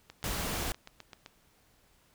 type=click train; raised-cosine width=0.2 ms; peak=-28 dBFS; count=10; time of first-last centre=0.1-1.261 s; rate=7.75 Hz
type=noise; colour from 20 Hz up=pink; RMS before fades=-34 dBFS; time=0.24-0.72 s; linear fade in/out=0 ms
effects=pink hiss -66 dBFS RMS until 2.14 s